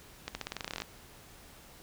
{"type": "accelerating click train", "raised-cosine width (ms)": 0.2, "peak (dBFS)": -18, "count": 15, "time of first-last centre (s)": [0.28, 0.82], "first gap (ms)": 70, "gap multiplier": 0.9, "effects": ["pink hiss -54 dBFS RMS until 1.82 s"]}